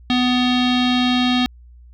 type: tone with low-pass filter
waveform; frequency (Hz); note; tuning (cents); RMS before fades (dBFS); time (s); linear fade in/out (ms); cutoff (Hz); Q
square; 249.3; B3; +16; -17; 0.1-1.46; 0; 3600; 5.7
effects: added 60 Hz sine -41 dBFS peak until 1.93 s